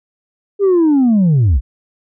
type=linear sweep; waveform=sine; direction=down; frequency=410.3 to 51.1 Hz; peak=-6 dBFS; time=0.59-1.61 s; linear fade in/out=50 ms; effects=tanh soft clip ceiling -7 dBFS